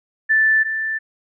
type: tone pair in turn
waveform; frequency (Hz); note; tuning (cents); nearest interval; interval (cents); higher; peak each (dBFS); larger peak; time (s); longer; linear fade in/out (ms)
sine; 1760 / 1766.9; A6 / A6; 0 / +7; unison; 7; second; -12 / -20; first; 0.29-0.64 / 0.64-0.99; neither; 20
effects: none